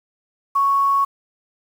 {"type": "tone with quantisation", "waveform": "sine", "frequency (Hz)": 1108.7, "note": "C#6", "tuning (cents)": 0, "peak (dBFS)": -14, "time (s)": [0.55, 1.05], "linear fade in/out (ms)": 10, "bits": 7, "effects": []}